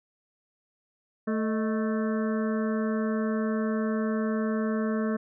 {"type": "harmonic tone with a mistuned harmonic", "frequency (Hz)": 220, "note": "A3", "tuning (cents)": 0, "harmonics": [1, 2, 3, 5, 6, 7, 8], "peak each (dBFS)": [-26, -32, -36, -40, -42, -43, -44], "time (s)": [1.27, 5.17], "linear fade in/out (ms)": 10, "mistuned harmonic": 3, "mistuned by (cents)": -87, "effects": []}